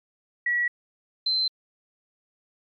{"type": "tone pair in turn", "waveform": "sine", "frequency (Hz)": [1930, 4090], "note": ["B6", "C8"], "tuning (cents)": [-40, -40], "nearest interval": "octave + minor second", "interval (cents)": 1300, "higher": "second", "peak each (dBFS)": -21, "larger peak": "neither", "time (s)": [[0.46, 0.68], [1.26, 1.48]], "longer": "neither", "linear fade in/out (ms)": 5, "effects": ["MP3 64 kbps"]}